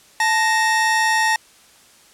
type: tone pair together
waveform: 45% pulse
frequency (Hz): 880 / 1861.3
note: A5 / A#6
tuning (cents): 0 / -3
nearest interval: octave + minor second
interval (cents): 1297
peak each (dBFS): -18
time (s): 0.2-1.36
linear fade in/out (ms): 2
effects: white hiss -50 dBFS RMS until 2.13 s + low-pass 10000 Hz 12 dB/octave